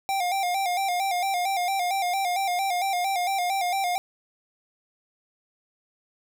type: tone with vibrato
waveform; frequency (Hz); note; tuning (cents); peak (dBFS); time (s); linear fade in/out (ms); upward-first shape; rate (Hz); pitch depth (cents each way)
square; 746; F#5; +14; -24; 0.09-3.98; 0; square; 4.4; 81
effects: none